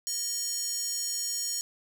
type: tone with high-pass filter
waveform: square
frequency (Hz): 617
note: D#5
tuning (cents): -15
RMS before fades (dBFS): -32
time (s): 0.07-1.61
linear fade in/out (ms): 0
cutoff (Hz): 6400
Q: 5.2
effects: none